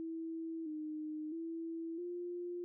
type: tone with pitch steps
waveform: sine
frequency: 326.5 / 307.5 / 329.6 / 351.4 Hz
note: E4 / D#4 / E4 / F4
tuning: -17 / -20 / 0 / +11 cents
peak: -39 dBFS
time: 0-2.64 s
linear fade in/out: 0 ms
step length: 660 ms
effects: none